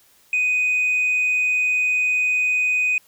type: tone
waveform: sine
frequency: 2495 Hz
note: D#7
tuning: 4 cents sharp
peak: -15 dBFS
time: 0.33-2.98 s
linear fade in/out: 2 ms
effects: tanh soft clip ceiling -15 dBFS + white hiss -56 dBFS RMS until 3.07 s